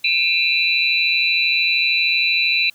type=tone cluster; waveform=sine; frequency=2389 / 2562 / 2695 / 3968 Hz; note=D7 / E7 / E7 / B7; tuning=+29 / -50 / +38 / +7 cents; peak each=-20 / -22 / -22 / -19 dBFS; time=0.04-2.7 s; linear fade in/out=5 ms; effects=white hiss -53 dBFS RMS until 2.74 s